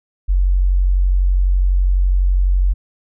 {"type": "tone", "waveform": "sine", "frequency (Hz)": 46, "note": "F#1", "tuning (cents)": -9, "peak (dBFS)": -11, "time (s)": [0.28, 2.74], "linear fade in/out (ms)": 20, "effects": []}